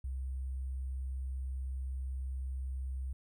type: tone with sample-and-hold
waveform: sine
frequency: 65.41 Hz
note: C2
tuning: in tune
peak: -35 dBFS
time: 0.04-3.13 s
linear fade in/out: 5 ms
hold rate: 8820 Hz
effects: none